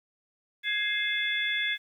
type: tone cluster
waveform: sine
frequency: 1664 / 2107 / 2580 / 3442 Hz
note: G#6 / C7 / E7 / A7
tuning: +3 / +12 / -38 / -39 cents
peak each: -31 / -30 / -38 / -31 dBFS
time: 0.63-1.78 s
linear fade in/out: 50 ms
effects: 10-bit